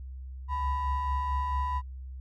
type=ring-modulated tone; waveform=triangle; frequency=462.5 Hz; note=A#4; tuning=14 cents flat; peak=-22 dBFS; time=0.48-1.82 s; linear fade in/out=50 ms; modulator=532 Hz; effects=added 65 Hz sine -38 dBFS peak until 2.2 s